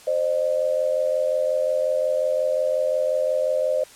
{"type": "tone pair together", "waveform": "sine", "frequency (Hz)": [523, 608.6], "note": ["C5", "D#5"], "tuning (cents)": [-1, -38], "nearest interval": "minor third", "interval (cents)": 263, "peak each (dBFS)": -22, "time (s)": [0.07, 3.84], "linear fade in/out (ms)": 5, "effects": ["white hiss -47 dBFS RMS until 3.95 s", "low-pass 10000 Hz 12 dB/octave"]}